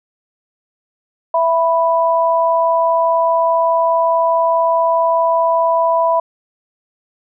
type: tone pair together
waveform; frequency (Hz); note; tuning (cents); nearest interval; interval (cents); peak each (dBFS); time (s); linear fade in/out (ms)
sine; 663 / 987.8; E5 / B5; +10 / 0; perfect fifth; 690; -14; 1.34-6.2; 5
effects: none